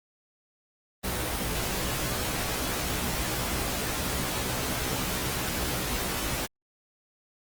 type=noise with comb filter; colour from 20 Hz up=pink; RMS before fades=-30 dBFS; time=1.03-6.47 s; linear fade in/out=20 ms; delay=16 ms; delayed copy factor=+0.75; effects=Opus 24 kbps

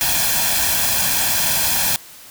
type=noise with comb filter; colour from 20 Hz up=white; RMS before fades=-18 dBFS; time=0.01-1.96 s; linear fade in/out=0 ms; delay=1.2 ms; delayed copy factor=+0.65; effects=white hiss -41 dBFS RMS until 2.3 s

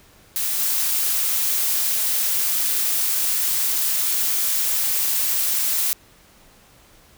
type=noise with level steps; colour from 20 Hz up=blue; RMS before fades=-23 / -21 dBFS; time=0.36-5.93 s; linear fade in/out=0 ms; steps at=0.59 s; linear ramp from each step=10 ms; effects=pink hiss -52 dBFS RMS until 7.17 s

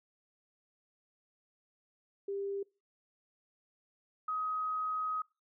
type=tone pair in turn; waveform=sine; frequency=397.3 / 1261.3 Hz; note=G4 / D#6; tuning=+23 / +23 cents; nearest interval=octave + minor sixth; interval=2000 cents; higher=second; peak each=-34 / -32 dBFS; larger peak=second; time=2.28-2.63 / 4.28-5.22 s; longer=second; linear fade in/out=5 ms; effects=noise-tail reverb RT60 0.3 s tail -25 dB re dry

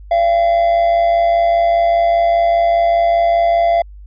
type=tone with amplitude modulation; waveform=triangle; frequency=682 Hz; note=F5; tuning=41 cents flat; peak=-6 dBFS; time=0.11-3.82 s; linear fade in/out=5 ms; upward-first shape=sine; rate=105 Hz; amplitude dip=50%; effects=added 50 Hz sine -33 dBFS peak until 4.06 s + resampled to 11025 Hz

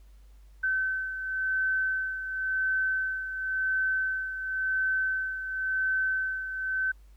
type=beating tone pair; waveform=sine; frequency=1532 / 1532.94 Hz; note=G6 / G6; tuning=-40 / -39 cents; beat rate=0.94 Hz; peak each=-27 / -34 dBFS; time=0.63-6.92 s; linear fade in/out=10 ms; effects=added 50 Hz sine -50 dBFS peak until 7.16 s + pink hiss -68 dBFS RMS until 7.16 s

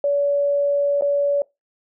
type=tone with dropouts; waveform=sine; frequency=570 Hz; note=C#5; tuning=48 cents sharp; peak=-16 dBFS; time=0.04-1.42 s; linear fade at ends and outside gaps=2 ms; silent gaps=1.011-1.021 s; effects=noise-tail reverb RT60 0.2 s tail -23 dB re dry

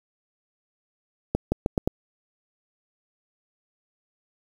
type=accelerating click train; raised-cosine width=2 ms; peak=-8 dBFS; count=5; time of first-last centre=1.35-1.875 s; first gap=170 ms; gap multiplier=0.83; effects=7-bit

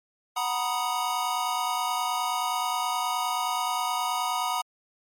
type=chord; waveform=square; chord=B major seventh; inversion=second; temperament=equal with one note detuned; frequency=740 / 938.3 / 987.8 / 1244.5 Hz; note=F#5 / A#5 / B5 / D#6; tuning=0 / +11 / 0 / 0 cents; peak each=-32 dBFS; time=0.36-4.62 s; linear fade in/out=10 ms; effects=MP3 64 kbps

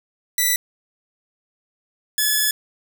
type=tone pair in turn; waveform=5% pulse; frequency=1975.5 / 1712.4 Hz; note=B6 / A6; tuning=0 / -47 cents; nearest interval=major second; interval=247 cents; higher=first; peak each=-6 dBFS; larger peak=neither; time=0.38-0.56 / 2.18-2.51 s; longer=second; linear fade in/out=2 ms; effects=none

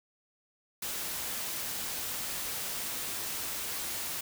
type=noise; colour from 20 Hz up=white; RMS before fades=-36 dBFS; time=0.82-4.21 s; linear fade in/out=5 ms; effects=none

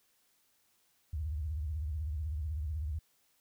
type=tone with vibrato; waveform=sine; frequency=76 Hz; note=D#2; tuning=40 cents flat; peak=-33 dBFS; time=1.13-2.99 s; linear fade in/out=5 ms; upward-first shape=sine; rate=16 Hz; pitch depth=190 cents each way; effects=white hiss -72 dBFS RMS until 3.4 s

